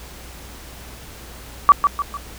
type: tone with echo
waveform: sine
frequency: 1151 Hz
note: D6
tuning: 35 cents flat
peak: -4 dBFS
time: 1.69-1.72 s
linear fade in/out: 0 ms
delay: 150 ms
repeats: 3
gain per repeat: -7 dB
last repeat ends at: 2.17 s
effects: added 60 Hz sine -40 dBFS peak until 2.38 s + pink hiss -40 dBFS RMS until 2.38 s